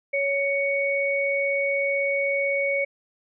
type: tone pair together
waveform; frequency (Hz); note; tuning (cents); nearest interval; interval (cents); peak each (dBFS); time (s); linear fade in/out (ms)
sine; 557.8 / 2231; C#5 / C#7; +11 / +11; 2 octaves; 2400; -24; 0.13-2.85; 10
effects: none